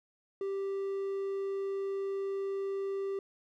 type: tone with hard clipping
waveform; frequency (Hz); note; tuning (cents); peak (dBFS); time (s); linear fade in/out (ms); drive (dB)
triangle; 392; G4; 0; -33; 0.41-3.19; 2; 6
effects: none